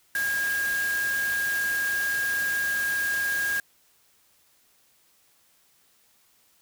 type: tone in noise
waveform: sine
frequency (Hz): 1628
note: G#6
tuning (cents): -35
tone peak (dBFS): -24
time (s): 0.15-3.6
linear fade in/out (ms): 2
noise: white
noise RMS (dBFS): -35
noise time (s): 0.15-3.6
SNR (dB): +8
effects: white hiss -63 dBFS RMS until 6.61 s